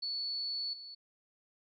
sine tone with level steps, 4435 Hz, C#8, in tune, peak -34 / -45 dBFS, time 0.02-0.95 s, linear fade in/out 10 ms, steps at 0.73 s, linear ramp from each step 5 ms, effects none

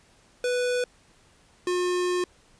square tone pair in turn, 493.9 / 358.8 Hz, B4 / F4, 0 / +47 cents, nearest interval tritone, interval 553 cents, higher first, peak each -24 dBFS, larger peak neither, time 0.44-0.84 / 1.67-2.24 s, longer second, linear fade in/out 2 ms, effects pink hiss -59 dBFS RMS until 2.59 s + resampled to 22050 Hz

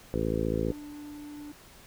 harmonic tone, 55 Hz, A1, in tune, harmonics 1 / 2 / 3 / 4 / 5 / 6 / 7 / 8 / 9, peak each -35 / -35 / -35 / -35 / -35 / -35 / -35 / -35 / -35 dBFS, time 0.14-0.72 s, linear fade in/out 0 ms
triangle tone, 294.6 Hz, D4, 6 cents sharp, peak -38 dBFS, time 0.68-1.52 s, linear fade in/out 5 ms
effects pink hiss -53 dBFS RMS until 1.86 s

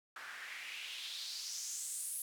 white noise with band-pass filter sweep, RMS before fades -44 dBFS, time 0.16-2.22 s, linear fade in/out 2 ms, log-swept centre 1400 to 11000 Hz, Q 3.5, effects none

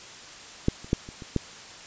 clicks, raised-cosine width 3 ms, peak -7 / -29 / -8 / -27 / -26 / -10 dBFS, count 6, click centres 0.684 / 0.845 / 0.931 / 1.089 / 1.222 / 1.363 s, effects white hiss -44 dBFS RMS until 1.86 s + resampled to 16000 Hz

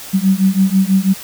sine beating tone pair, 188.5 / 194.6 Hz, F#3 / G3, +32 / -12 cents, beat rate 6.1 Hz, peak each -13 dBFS, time 0.13-1.14 s, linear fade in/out 20 ms, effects white hiss -32 dBFS RMS until 1.23 s

